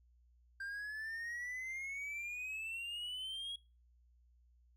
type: exponential sweep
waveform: triangle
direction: up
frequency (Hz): 1580 to 3322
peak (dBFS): -39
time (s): 0.6-3.56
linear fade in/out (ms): 5
effects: noise-tail reverb RT60 0.3 s tail -22 dB re dry + added 60 Hz sine -65 dBFS peak until 4.76 s

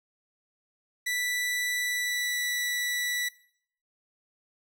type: tone with pitch glide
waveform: sawtooth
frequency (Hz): 1972 to 1959.5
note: B6 to B6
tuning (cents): -3 to -14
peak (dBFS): -24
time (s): 1.06-3.29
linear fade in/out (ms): 10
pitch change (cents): -11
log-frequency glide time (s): 1.79-2.67
effects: noise-tail reverb RT60 0.6 s tail -19 dB re dry

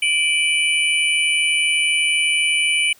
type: tone cluster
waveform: sine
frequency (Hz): 2336 / 2492 / 2972 / 9420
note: D7 / D#7 / F#7 / D9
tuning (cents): -10 / +2 / +7 / +4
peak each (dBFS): -18 / -26 / -20 / -26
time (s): 0.02-2.93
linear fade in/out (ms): 5
effects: white hiss -52 dBFS RMS until 2.99 s

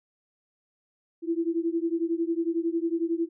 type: beating tone pair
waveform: sine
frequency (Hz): 329 / 340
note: E4 / F4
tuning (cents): -3 / -46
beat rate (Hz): 11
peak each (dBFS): -27 / -28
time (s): 1.22-3.29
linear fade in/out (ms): 50
effects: none

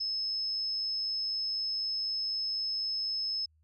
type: tone with amplitude modulation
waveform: sine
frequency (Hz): 5200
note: E8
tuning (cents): -24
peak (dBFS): -29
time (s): 0-3.46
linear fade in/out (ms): 10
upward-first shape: sine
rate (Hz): 104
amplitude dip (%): 25
effects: added 78 Hz sine -64 dBFS peak until 3.63 s

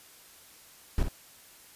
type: noise with echo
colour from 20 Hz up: brown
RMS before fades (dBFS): -24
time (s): 0.98-1.03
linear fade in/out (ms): 2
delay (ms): 55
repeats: 1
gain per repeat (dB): -7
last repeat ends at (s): 1.085
effects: white hiss -54 dBFS RMS until 1.75 s + resampled to 32000 Hz

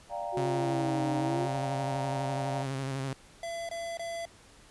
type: chord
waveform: sine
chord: G minor seventh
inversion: second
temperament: equal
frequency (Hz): 587.3 / 698.5 / 784 / 932.3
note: D5 / F5 / G5 / Bb5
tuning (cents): 0 / 0 / 0 / 0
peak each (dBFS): -38 / -36 / -40 / -40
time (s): 0.09-2.66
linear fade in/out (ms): 50
type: exponential two-way sweep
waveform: sine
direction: down then up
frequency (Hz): 371.7 to 304.4 to 364.1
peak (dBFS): -30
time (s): 0.32-1.49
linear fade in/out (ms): 50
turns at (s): 1.15
type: tone with vibrato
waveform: sawtooth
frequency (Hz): 134.7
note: C#3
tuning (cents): -49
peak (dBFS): -28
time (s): 0.37-3.13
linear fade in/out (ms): 2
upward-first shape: square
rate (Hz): 12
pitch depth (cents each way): 32
type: tone bursts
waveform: square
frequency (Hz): 674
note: E5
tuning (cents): +38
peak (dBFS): -35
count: 3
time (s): 3.43-4.254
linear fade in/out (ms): 2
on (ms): 260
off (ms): 22
effects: pink hiss -56 dBFS RMS until 4.7 s + resampled to 24000 Hz

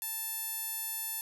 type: tone with band-pass filter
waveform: sawtooth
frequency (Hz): 880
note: A5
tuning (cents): 0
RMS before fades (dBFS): -37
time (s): 0.02-1.21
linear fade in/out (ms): 0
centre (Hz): 12000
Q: 3.3
effects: none

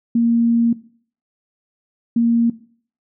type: tone bursts at uneven times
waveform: sine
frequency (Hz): 233.1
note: A#3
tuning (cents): 0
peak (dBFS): -12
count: 2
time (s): 0.15-0.73 / 2.16-2.5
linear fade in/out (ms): 5
effects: noise-tail reverb RT60 0.5 s tail -18 dB re dry

